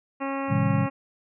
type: harmonic tone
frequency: 273.3 Hz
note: C#4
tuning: 24 cents flat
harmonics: 1 / 2 / 3 / 4 / 5 / 6 / 7 / 8 / 9 / 10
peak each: -30 / -33 / -35 / -34 / -40 / -47 / -41 / -47 / -43 / -44 dBFS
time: 0.2-0.9 s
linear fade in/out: 20 ms
type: chord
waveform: sine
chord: A half-diminished seventh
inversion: none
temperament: just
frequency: 110 / 132 / 158.4 / 198 Hz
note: A2 / C3 / Eb3 / G3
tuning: 0 / +16 / +31 / +18 cents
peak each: -26 dBFS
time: 0.48-0.88 s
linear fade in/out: 50 ms
effects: none